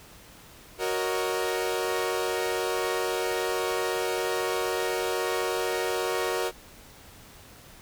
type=chord; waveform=sawtooth; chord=D# minor seventh; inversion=first; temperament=equal; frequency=370 / 466.2 / 554.4 / 622.3 Hz; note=F#4 / A#4 / C#5 / D#5; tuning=0 / 0 / 0 / 0 cents; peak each=-26 / -26 / -32 / -31 dBFS; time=0.78-6.52 s; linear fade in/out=50 ms; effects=pink hiss -50 dBFS RMS until 7.81 s